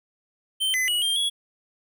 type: tone with pitch steps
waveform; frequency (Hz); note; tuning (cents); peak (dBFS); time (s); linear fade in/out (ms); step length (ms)
square; 3107 / 2025 / 2918 / 3189 / 3351; G7 / B6 / F#7 / G7 / G#7; -16 / +43 / -25 / +29 / +15; -22; 0.6-1.3; 20; 140
effects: none